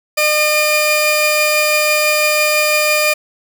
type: tone pair together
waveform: sawtooth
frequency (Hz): 606 / 2418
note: D#5 / D7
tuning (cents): -46 / +50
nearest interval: 2 octaves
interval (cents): 2396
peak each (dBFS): -11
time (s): 0.17-3.14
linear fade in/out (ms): 10
effects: none